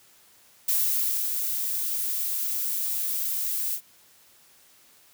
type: noise with ADSR envelope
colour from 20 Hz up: violet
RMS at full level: -23 dBFS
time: 0.68-3.81 s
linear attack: 7 ms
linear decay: 620 ms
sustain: -5 dB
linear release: 79 ms
effects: white hiss -57 dBFS RMS until 5.13 s + high-pass 60 Hz 12 dB/octave